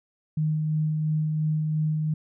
sine tone with tremolo, 154.7 Hz, D#3, 10 cents flat, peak -21 dBFS, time 0.37-2.14 s, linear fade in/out 5 ms, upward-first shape sine, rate 2.9 Hz, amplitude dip 25%, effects none

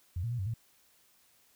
sine tone with pitch steps, 87.4 / 116.9 / 121.6 / 95.4 / 114.2 Hz, F2 / A#2 / B2 / G2 / A#2, +2 / +5 / -26 / -47 / -35 cents, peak -31 dBFS, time 0.16-0.54 s, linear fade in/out 5 ms, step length 76 ms, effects white hiss -66 dBFS RMS until 1.55 s

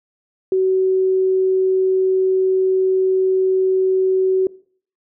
sine tone, 376.9 Hz, F#4, 32 cents sharp, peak -13 dBFS, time 0.52-4.47 s, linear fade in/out 2 ms, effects noise-tail reverb RT60 0.5 s tail -21 dB re dry

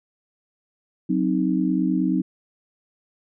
sine chord, C diminished, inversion second, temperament equal, 185 / 261.6 / 311.1 Hz, Gb3 / C4 / Eb4, 0 / 0 / 0 cents, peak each -23 dBFS, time 1.09-2.22 s, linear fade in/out 10 ms, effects none

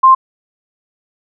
sine tone, 1052 Hz, C6, 9 cents sharp, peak -3 dBFS, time 0.03-0.15 s, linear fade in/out 10 ms, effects none

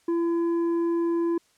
triangle tone with tanh clipping, 337.8 Hz, E4, 42 cents sharp, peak -23 dBFS, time 0.08-1.38 s, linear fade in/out 5 ms, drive 10 dB, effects white hiss -64 dBFS RMS until 1.57 s + low-pass 9000 Hz 12 dB/octave

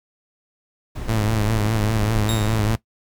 brown noise, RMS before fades -27 dBFS, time 0.95-2.76 s, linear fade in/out 10 ms
sawtooth tone with vibrato, 108.5 Hz, A2, 24 cents flat, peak -15 dBFS, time 1.08-2.76 s, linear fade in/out 10 ms, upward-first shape triangle, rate 5 Hz, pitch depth 83 cents each way
sawtooth tone with exponential decay, 3729 Hz, A#7, in tune, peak -20 dBFS, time 2.29-2.75 s, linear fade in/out 0 ms, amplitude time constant 100 ms
effects noise-tail reverb RT60 0.1 s tail -18 dB re dry

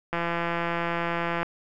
click train, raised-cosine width 0.5 ms, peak -13 dBFS, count 222, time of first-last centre 0.13-1.43 s, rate 170 Hz, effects none

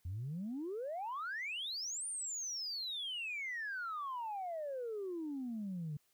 sine exponential two-way sweep, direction up then down, 82.41 to 9310 to 143.2 Hz, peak -37 dBFS, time 0.05-5.97 s, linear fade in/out 5 ms, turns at 2.07 s, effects tanh soft clip ceiling -35 dBFS + white hiss -75 dBFS RMS until 6.13 s

